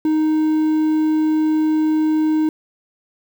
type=tone with quantisation; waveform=triangle; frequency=311.1 Hz; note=D#4; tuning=in tune; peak=-12 dBFS; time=0.05-2.49 s; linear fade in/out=2 ms; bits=7; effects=none